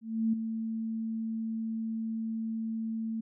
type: tone with ADSR envelope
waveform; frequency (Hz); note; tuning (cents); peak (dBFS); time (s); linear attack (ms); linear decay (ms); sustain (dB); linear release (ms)
sine; 223.7; A3; +29; -23; 0.01-3.21; 320; 8; -8; 10
effects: none